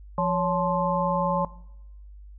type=harmonic tone with a mistuned harmonic; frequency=174.61 Hz; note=F3; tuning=in tune; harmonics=1 / 3 / 5 / 6; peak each=-27 / -27 / -27 / -27 dBFS; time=0.18-1.45 s; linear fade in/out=2 ms; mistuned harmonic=3; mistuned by=+110 cents; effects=noise-tail reverb RT60 0.8 s tail -19 dB re dry + added 50 Hz sine -42 dBFS peak until 2.38 s